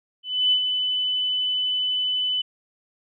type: tone with ADSR envelope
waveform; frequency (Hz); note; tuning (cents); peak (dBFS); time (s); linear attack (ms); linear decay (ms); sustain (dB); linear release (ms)
sine; 3004; F#7; +26; -15; 0.23-2.42; 290; 74; -6; 11
effects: none